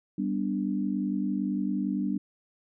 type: chord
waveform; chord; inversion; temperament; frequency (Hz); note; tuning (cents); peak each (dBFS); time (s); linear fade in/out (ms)
sine; G major; none; equal; 196 / 246.9 / 293.7; G3 / B3 / D4; 0 / 0 / 0; -29 / -32 / -31; 0.18-2.18; 5
effects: none